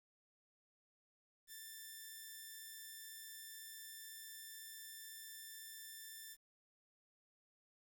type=tone; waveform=5% pulse; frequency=1774 Hz; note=A6; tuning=14 cents sharp; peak=-40 dBFS; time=1.47-6.37 s; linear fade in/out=50 ms; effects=11-bit